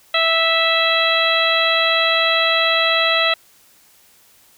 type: harmonic tone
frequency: 657 Hz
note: E5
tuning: 6 cents flat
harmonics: 1 / 2 / 3 / 4 / 5 / 6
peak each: -21 / -21 / -21 / -21 / -21 / -21 dBFS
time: 0.14-3.34 s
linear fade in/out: 5 ms
effects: white hiss -52 dBFS RMS until 4.57 s